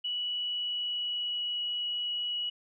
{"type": "tone with pitch glide", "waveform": "sine", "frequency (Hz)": [2943, 2924], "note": ["F#7", "F#7"], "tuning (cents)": [-10, -21], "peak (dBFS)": -30, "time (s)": [0.04, 2.5], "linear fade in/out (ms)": 10, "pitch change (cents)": -11, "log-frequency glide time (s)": [0.38, 1.58], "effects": []}